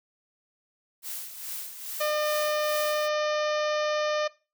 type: noise with tremolo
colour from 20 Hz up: blue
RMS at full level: -35 dBFS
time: 1.02-3.09 s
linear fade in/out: 50 ms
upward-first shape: sine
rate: 2.4 Hz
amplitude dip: 60%
type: harmonic tone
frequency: 604 Hz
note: D5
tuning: 48 cents sharp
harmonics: 1 / 2 / 3 / 4 / 5 / 6 / 7 / 8 / 9 / 10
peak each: -26 / -32 / -36 / -38 / -40 / -42 / -43 / -44 / -45 / -46 dBFS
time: 2-4.28 s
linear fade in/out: 10 ms
effects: noise-tail reverb RT60 0.3 s tail -19 dB re dry